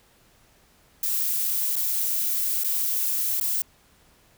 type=noise with dropouts; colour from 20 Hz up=violet; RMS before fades=-25 dBFS; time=1.03-3.62 s; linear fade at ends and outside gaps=2 ms; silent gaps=1.757-1.763 / 2.636-2.644 / 3.4-3.41 s; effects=pink hiss -59 dBFS RMS until 4.37 s